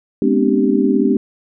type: tone cluster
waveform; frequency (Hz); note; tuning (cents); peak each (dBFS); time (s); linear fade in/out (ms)
sine; 208.3 / 245.6 / 264.6 / 298.1 / 389.5; G#3 / B3 / C4 / D4 / G4; +5 / -9 / +20 / +26 / -11; -18; 0.22-1.17; 2
effects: none